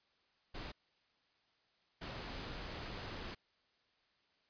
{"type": "noise bursts at uneven times", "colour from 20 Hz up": "pink", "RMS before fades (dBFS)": -45, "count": 2, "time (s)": [[0.54, 0.72], [2.01, 3.35]], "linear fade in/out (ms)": 10, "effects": ["white hiss -75 dBFS RMS until 4.49 s", "resampled to 11025 Hz"]}